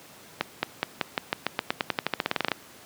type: accelerating click train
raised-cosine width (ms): 0.3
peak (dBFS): -7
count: 22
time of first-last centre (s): 0.41-2.517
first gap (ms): 220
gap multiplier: 0.91
effects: pink hiss -49 dBFS RMS until 2.85 s + high-pass 150 Hz 12 dB/octave